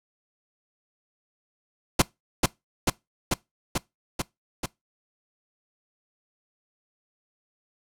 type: noise with echo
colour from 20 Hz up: pink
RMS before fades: -17 dBFS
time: 1.99-2.02 s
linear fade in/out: 5 ms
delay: 440 ms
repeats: 6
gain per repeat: -2 dB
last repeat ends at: 4.66 s
effects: noise-tail reverb RT60 0.2 s tail -23 dB re dry + low-pass 12000 Hz 12 dB/octave